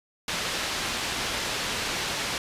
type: low-pass noise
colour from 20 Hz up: white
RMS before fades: -30 dBFS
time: 0.28-2.38 s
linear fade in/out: 2 ms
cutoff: 4500 Hz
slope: 12 dB/octave
effects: resampled to 32000 Hz